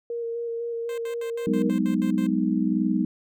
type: tone with vibrato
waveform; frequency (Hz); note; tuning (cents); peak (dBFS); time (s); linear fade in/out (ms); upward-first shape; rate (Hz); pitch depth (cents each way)
sine; 466.2; A#4; 0; -27; 0.1-1.7; 2; square; 4; 13
type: tone bursts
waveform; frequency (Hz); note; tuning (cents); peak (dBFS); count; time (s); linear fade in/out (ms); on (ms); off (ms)
10% pulse; 523.3; C5; 0; -31; 9; 0.89-2.267; 2; 89; 72
type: chord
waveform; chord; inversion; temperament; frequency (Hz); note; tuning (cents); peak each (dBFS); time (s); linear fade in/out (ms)
sine; G# minor seventh; third; just; 186.89 / 207.7 / 249.2 / 311.5; F#3 / G#3 / B3 / D#4; +18 / 0 / +16 / +2; -26; 1.47-3.05; 2
effects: none